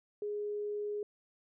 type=tone; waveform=sine; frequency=415.3 Hz; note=G#4; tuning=in tune; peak=-34 dBFS; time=0.22-1.03 s; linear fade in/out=2 ms; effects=none